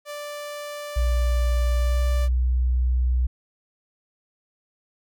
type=tone; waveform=sawtooth; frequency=587.3 Hz; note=D5; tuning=in tune; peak=-28 dBFS; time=0.05-2.29 s; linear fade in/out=50 ms
type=tone with pitch glide; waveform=sine; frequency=60.1 to 62.18 Hz; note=B1 to B1; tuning=-46 to +12 cents; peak=-18 dBFS; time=0.96-3.27 s; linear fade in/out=10 ms; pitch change=+58 cents; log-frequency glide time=1.76-2.06 s
effects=none